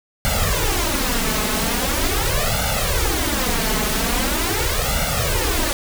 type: noise with flanger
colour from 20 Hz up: pink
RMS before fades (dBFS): -20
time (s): 0.25-5.73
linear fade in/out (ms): 0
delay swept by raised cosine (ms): 1.4 to 4.7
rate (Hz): 0.42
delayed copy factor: +0.95
effects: none